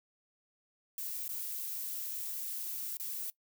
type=noise with dropouts; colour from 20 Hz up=violet; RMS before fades=-39 dBFS; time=0.98-3.3 s; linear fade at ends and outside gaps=1 ms; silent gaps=1.28-1.291 / 2.97-2.998 s; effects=noise-tail reverb RT60 0.1 s tail -20 dB re dry